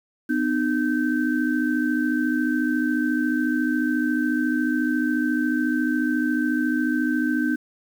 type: tone cluster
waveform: sine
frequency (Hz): 251.1 / 305.2 / 1548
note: B3 / D#4 / G6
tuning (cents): +29 / -33 / -22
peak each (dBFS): -23 / -23 / -28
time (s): 0.29-7.56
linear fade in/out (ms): 10
effects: 8-bit